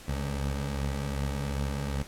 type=beating tone pair; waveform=20% pulse; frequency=69.3 / 71.9 Hz; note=C#2 / D2; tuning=0 / -36 cents; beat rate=2.6 Hz; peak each=-25 / -33 dBFS; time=0.08-2.03 s; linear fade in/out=5 ms; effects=pink hiss -48 dBFS RMS until 2.07 s + low-pass 12000 Hz 12 dB/octave

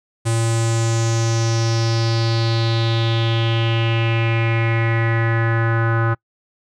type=tone with low-pass filter sweep; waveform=square; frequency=114.4 Hz; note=A#2; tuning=32 cents flat; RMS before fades=-18 dBFS; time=0.25-6.15 s; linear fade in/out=20 ms; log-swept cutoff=8700 to 1400 Hz; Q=4.7; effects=noise-tail reverb RT60 0.1 s tail -26 dB re dry

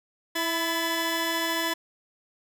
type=tone cluster; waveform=20% pulse; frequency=328.8 / 1000 / 1716 Hz; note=E4 / B5 / A6; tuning=-4 / +21 / -44 cents; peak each=-25 dBFS; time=0.35-1.74 s; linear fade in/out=10 ms; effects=none

